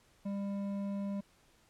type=tone with hard clipping; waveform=triangle; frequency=199.5 Hz; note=G3; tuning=31 cents sharp; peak=-36 dBFS; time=0.25-1.21 s; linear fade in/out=10 ms; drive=12 dB; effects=pink hiss -67 dBFS RMS until 1.69 s + low-pass 11000 Hz 12 dB/octave